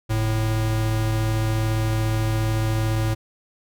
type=tone pair together; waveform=square; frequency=49.16 / 110 Hz; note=G1 / A2; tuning=+6 / 0 cents; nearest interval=octave + major second; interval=1394 cents; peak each=-29 / -21 dBFS; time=0.09-3.15 s; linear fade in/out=20 ms; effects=none